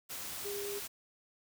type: tone in noise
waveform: sine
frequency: 405 Hz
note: G#4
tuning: 43 cents flat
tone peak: -38 dBFS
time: 0.44-0.8 s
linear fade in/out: 20 ms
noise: white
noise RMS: -42 dBFS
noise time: 0.09-0.88 s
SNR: +1 dB
effects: none